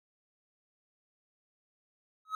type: tone with exponential growth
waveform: triangle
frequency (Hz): 1278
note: D#6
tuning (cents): +46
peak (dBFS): -26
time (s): 2.25-2.35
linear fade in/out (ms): 2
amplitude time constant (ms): 21
effects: none